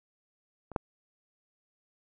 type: clicks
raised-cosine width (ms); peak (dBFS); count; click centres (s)
1; -29 / -13; 2; 0.717 / 0.762
effects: none